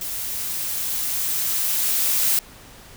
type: noise with level ramp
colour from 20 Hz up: blue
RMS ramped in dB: -29 to -19 dBFS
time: 0.01-2.39 s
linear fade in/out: 2 ms
effects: pink hiss -45 dBFS RMS until 2.96 s